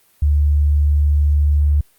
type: tone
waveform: sine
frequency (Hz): 73.3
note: D2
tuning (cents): -3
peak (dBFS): -11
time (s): 0.22-1.81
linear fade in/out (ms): 5
effects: white hiss -56 dBFS RMS until 1.98 s + Opus 32 kbps